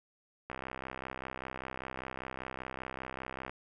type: click train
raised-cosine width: 0.5 ms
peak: -24 dBFS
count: 196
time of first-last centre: 0.5-3.495 s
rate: 65.1 Hz
effects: none